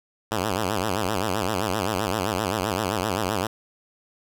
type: tone with vibrato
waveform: 5% pulse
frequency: 100 Hz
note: G2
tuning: 35 cents sharp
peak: -12 dBFS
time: 0.31-3.47 s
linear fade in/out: 5 ms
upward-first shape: sine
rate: 7.7 Hz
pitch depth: 200 cents each way
effects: none